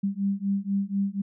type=beating tone pair; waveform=sine; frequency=196 / 200.1 Hz; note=G3 / G3; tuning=0 / +36 cents; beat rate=4.1 Hz; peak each=-27 dBFS; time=0.03-1.22 s; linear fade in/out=10 ms; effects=none